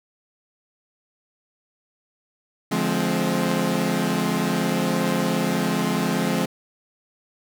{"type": "chord", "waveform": "sawtooth", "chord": "D half-diminished seventh", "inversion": "none", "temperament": "equal with one note detuned", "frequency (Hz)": [146.83, 174.61, 211.9, 261.6], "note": ["D3", "F3", "Ab3", "C4"], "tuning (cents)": [0, 0, 35, 0], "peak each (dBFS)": [-27, -21, -21, -22], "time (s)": [2.71, 6.46], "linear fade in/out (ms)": 10, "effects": []}